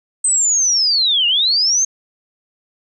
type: linear two-way sweep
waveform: sine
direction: down then up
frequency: 8300 to 2771 to 6460 Hz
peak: -12 dBFS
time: 0.24-1.85 s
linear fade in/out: 5 ms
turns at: 1.27 s
effects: none